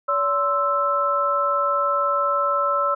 sine tone cluster, 570 / 1046 / 1320 Hz, C#5 / C6 / E6, +48 / -1 / +2 cents, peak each -24 / -26 / -20 dBFS, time 0.08-2.95 s, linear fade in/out 10 ms, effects none

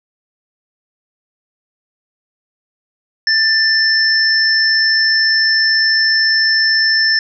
sine tone pair together, 1773 / 5319 Hz, A6 / E8, +13 / +15 cents, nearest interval octave + perfect fifth, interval 1902 cents, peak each -13 dBFS, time 3.27-7.19 s, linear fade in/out 2 ms, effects none

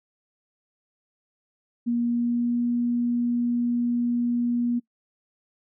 sine tone with pitch glide, 237.5 to 240 Hz, A#3 to B3, +33 to -49 cents, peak -21 dBFS, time 1.86-4.8 s, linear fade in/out 20 ms, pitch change +18 cents, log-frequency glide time 2.02-2.62 s, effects noise-tail reverb RT60 0.1 s tail -21 dB re dry

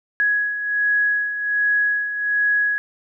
sine beating tone pair, 1670 / 1671.3 Hz, G#6 / G#6, +9 / +10 cents, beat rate 1.3 Hz, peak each -25 / -18 dBFS, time 0.2-2.78 s, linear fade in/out 0 ms, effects none

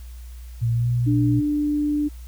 sine tone with pitch glide, 116.54 to 120.93 Hz, A#2 to B2, 0 to -36 cents, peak -18 dBFS, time 0.61-1.41 s, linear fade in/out 20 ms, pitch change +64 cents, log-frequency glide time 0.73-0.88 s
sine tone, 295.4 Hz, D4, 10 cents sharp, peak -19 dBFS, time 1.06-2.09 s, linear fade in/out 20 ms
effects added 60 Hz sine -35 dBFS peak until 2.27 s + white hiss -53 dBFS RMS until 2.27 s

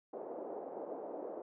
pink band-pass noise, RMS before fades -44 dBFS, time 0.13-1.42 s, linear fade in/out 5 ms, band 370 to 680 Hz, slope 24 dB/octave, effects none

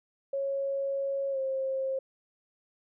sine tone with pitch glide, 550 to 532.5 Hz, C#5 to C5, -14 to +30 cents, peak -28 dBFS, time 0.33-1.99 s, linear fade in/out 5 ms, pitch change -56 cents, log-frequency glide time 1.31-1.38 s, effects none

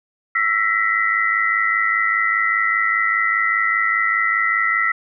sine tone cluster, 1336 / 1921 / 2026 Hz, E6 / B6 / B6, +23 / -48 / +44 cents, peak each -20 dBFS, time 0.35-4.92 s, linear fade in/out 5 ms, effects none

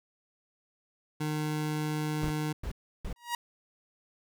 25% pulse tone, 152.6 Hz, D#3, 33 cents flat, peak -26 dBFS, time 1.2-2.53 s, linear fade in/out 10 ms
brown noise bursts, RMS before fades -35 dBFS, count 3, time 2.22-3.129 s, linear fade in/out 2 ms, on 83 ms, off 330 ms
sawtooth tone with exponential growth, 953 Hz, A#5, 38 cents sharp, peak -23 dBFS, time 3.16-3.35 s, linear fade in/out 2 ms, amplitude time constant 40 ms
effects none

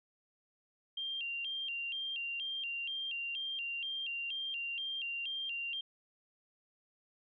sine tone with vibrato, 2972 Hz, F#7, 7 cents sharp, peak -36 dBFS, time 0.97-5.81 s, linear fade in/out 5 ms, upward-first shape square, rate 2.1 Hz, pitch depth 120 cents each way, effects none

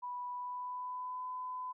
sine tone with pitch glide, 985 to 1008 Hz, B5 to B5, -5 to +35 cents, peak -38 dBFS, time 0.02-1.73 s, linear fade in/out 20 ms, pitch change +40 cents, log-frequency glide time 0.3-1.26 s, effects none

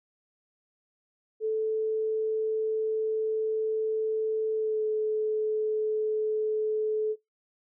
sine tone with pitch glide, 437.6 to 431.3 Hz, A4 to A4, -9 to -35 cents, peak -25 dBFS, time 1.4-7.16 s, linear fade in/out 50 ms, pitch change -26 cents, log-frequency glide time 4.54-4.84 s, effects noise-tail reverb RT60 0.2 s tail -24 dB re dry

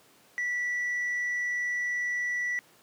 sine tone with tanh clipping, 1957 Hz, B6, 16 cents flat, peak -28 dBFS, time 0.38-2.59 s, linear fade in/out 0 ms, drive 1 dB, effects pink hiss -59 dBFS RMS until 2.82 s + high-pass 200 Hz 12 dB/octave

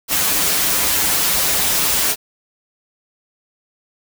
white noise with comb filter, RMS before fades -17 dBFS, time 0.08-2.16 s, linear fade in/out 50 ms, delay 8.4 ms, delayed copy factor -1, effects none

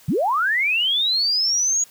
sine linear sweep, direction up, 111.9 to 6780 Hz, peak -17 dBFS, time 0.08-1.84 s, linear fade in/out 5 ms, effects white hiss -50 dBFS RMS until 1.9 s + high-pass 60 Hz 12 dB/octave

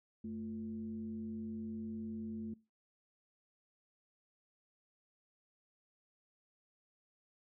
sine tone with frequency modulation, 220.2 Hz, A3, 2 cents sharp, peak -40 dBFS, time 0.24-2.54 s, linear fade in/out 5 ms, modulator 130 Hz, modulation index 0.51, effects noise-tail reverb RT60 0.3 s tail -22 dB re dry

